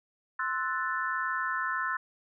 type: chord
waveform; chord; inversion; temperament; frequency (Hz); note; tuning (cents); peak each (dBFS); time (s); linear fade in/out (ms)
sine; F# half-diminished seventh; second; equal; 1046.5 / 1318.5 / 1480 / 1760; C6 / E6 / F#6 / A6; 0 / 0 / 0 / 0; -34; 0.39-1.97; 5
effects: none